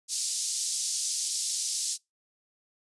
pink band-pass noise, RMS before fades -31 dBFS, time 0.08-1.98 s, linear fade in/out 50 ms, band 4900 to 9800 Hz, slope 24 dB/octave, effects noise-tail reverb RT60 0.2 s tail -25 dB re dry + resampled to 24000 Hz

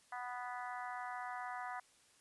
harmonic tone, 246.9 Hz, B3, in tune, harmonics 3 / 4 / 5 / 6 / 7 / 8, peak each -45 / -47 / -49 / -51 / -52 / -53 dBFS, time 0.12-1.8 s, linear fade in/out 5 ms, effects white hiss -68 dBFS RMS until 2.2 s + resampled to 24000 Hz

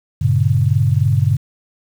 sine chord, G diminished, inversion none, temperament just, 98 / 117.6 / 141.12 Hz, G2 / Bb2 / Db3, 0 / +16 / +31 cents, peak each -16 dBFS, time 0.21-1.37 s, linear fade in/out 10 ms, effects 7-bit

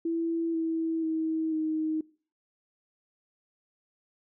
sine tone with pitch steps, 331.6 / 325.5 / 319.6 / 313.7 Hz, E4 / E4 / D#4 / D#4, +10 / -22 / +47 / +14 cents, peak -26 dBFS, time 0.05-2.01 s, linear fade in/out 5 ms, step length 490 ms, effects noise-tail reverb RT60 0.4 s tail -22 dB re dry

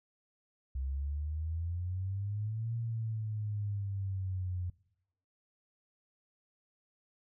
sine exponential two-way sweep, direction up then down, 64.9 to 116.54 to 88.7 Hz, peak -33 dBFS, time 0.75-4.7 s, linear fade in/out 5 ms, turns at 2.75 s, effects noise-tail reverb RT60 0.8 s tail -21 dB re dry

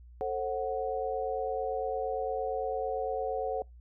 sine chord, F# diminished, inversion first, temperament just, 444 / 532.8 / 740 Hz, A4 / C5 / F#5, +16 / +31 / 0 cents, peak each -34 dBFS, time 0.21-3.62 s, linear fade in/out 0 ms, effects noise-tail reverb RT60 0.2 s tail -26 dB re dry + added 60 Hz sine -49 dBFS peak until 3.8 s

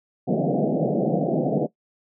pink band-pass noise, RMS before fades -22 dBFS, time 0.27-1.67 s, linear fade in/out 20 ms, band 140 to 740 Hz, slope 96 dB/octave, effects noise-tail reverb RT60 0.1 s tail -17 dB re dry

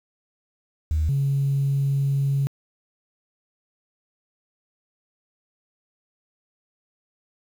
sine tone pair in turn, 77.78 / 138.59 Hz, D#2 / C#3, 0 / 0 cents, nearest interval minor seventh, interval 1000 cents, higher second, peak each -18 dBFS, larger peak neither, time 0.91-1.09 / 1.09-2.47 s, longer second, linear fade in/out 0 ms, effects tanh soft clip ceiling -15 dBFS + 8-bit

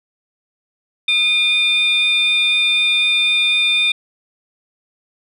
sine tone pair together, 2430 / 3602 Hz, D#7 / A7, -42 / +40 cents, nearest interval perfect fifth, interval 682 cents, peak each -14 dBFS, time 1.08-3.92 s, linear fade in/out 5 ms, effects tanh soft clip ceiling -8 dBFS

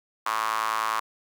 sawtooth tone with high-pass filter, 110 Hz, A2, in tune, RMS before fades -27 dBFS, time 0.26-1 s, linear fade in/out 5 ms, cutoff 1100 Hz, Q 5.5, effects none

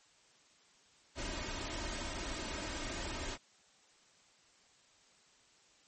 pink noise with comb filter, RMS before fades -40 dBFS, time 1.15-3.38 s, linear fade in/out 50 ms, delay 3.2 ms, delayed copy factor +0.55, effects white hiss -66 dBFS RMS until 5.87 s + MP3 32 kbps

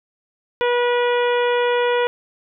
harmonic tone, 485.4 Hz, B4, 30 cents flat, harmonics 1 / 2 / 3 / 4 / 5 / 6 / 7, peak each -17 / -23 / -27 / -29 / -31 / -33 / -34 dBFS, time 0.61-2.07 s, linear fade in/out 0 ms, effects none

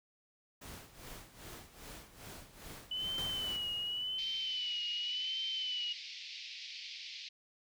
pink noise with tremolo, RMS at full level -48 dBFS, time 0.61-3.57 s, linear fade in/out 10 ms, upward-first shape sine, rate 2.5 Hz, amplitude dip 75%
sine tone with vibrato, 2986 Hz, F#7, 15 cents sharp, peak -35 dBFS, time 2.91-5.93 s, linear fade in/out 5 ms, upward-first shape sine, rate 0.89 Hz, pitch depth 64 cents each way
pink noise with exponential decay, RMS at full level -43 dBFS, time 3.18-5.25 s, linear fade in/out 0 ms, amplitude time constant 450 ms
white band-pass noise, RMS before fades -47 dBFS, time 4.18-7.29 s, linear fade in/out 10 ms, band 2200 to 5100 Hz, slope 48 dB/octave
effects none

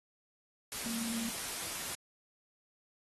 sine tone in noise, 230 Hz, A#3, 23 cents flat, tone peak -36 dBFS, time 0.86-1.29 s, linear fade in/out 0 ms, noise white, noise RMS -39 dBFS, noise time 0.72-1.95 s, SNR 0 dB, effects AAC 32 kbps

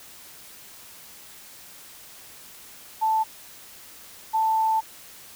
sine tone pair in turn, 880 / 883.8 Hz, A5 / A5, 0 / +7 cents, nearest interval unison, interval 7 cents, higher second, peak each -19 dBFS, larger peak neither, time 3.01-3.24 / 4.33-4.81 s, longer second, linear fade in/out 20 ms, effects white hiss -46 dBFS RMS until 5.35 s

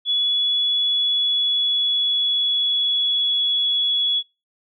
sine tone with pitch glide, 3399 to 3377 Hz, G#7 to G#7, +39 to +28 cents, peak -17 dBFS, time 0.05-4.23 s, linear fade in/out 50 ms, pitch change -11 cents, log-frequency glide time 0.65-3.39 s, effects noise-tail reverb RT60 0.3 s tail -26 dB re dry

